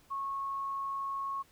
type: tone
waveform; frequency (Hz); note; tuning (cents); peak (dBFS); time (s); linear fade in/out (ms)
sine; 1097; C#6; -18; -33; 0.1-1.43; 20
effects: pink hiss -64 dBFS RMS until 1.51 s